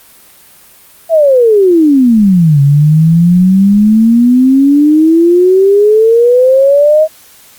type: exponential two-way sweep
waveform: sine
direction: down then up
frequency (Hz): 677 to 138.59 to 635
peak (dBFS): -3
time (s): 1.09-7.08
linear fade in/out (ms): 50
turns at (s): 2.61
effects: white hiss -40 dBFS RMS until 7.58 s + Opus 32 kbps